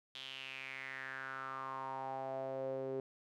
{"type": "tone with band-pass filter sweep", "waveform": "sawtooth", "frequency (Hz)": 133.3, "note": "C3", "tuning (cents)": 33, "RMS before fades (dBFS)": -43, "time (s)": [0.15, 3], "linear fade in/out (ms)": 2, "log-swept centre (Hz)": [3400, 420], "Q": 5.6, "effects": []}